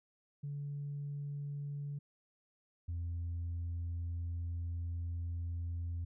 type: tone pair in turn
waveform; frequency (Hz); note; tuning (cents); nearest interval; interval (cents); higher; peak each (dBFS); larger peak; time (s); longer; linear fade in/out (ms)
sine; 143.5 / 85.33; D3 / F2; -40 / -40; major sixth; 900; first; -37 / -34; second; 0.43-1.99 / 2.88-6.05; second; 10
effects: tanh soft clip ceiling -34 dBFS